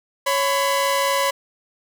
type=tone pair together; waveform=sawtooth; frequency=554.4 / 1004.5 Hz; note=C#5 / B5; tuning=0 / +29 cents; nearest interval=minor seventh; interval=1029 cents; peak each=-17 dBFS; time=0.26-1.31 s; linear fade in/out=10 ms; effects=none